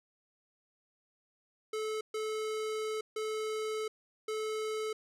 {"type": "tone bursts at uneven times", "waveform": "square", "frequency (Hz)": 433.8, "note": "A4", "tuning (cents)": -25, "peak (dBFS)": -34, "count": 4, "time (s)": [[1.73, 2.01], [2.14, 3.01], [3.16, 3.88], [4.28, 4.93]], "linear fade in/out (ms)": 5, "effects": ["low-pass 10000 Hz 12 dB/octave"]}